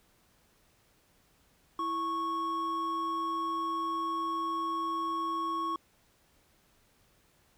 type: tone pair together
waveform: triangle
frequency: 330 / 1103 Hz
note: E4 / C#6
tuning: +2 / -9 cents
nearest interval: octave + major sixth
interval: 2089 cents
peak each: -36 / -29 dBFS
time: 1.79-5.76 s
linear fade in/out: 2 ms
effects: pink hiss -67 dBFS RMS until 7.57 s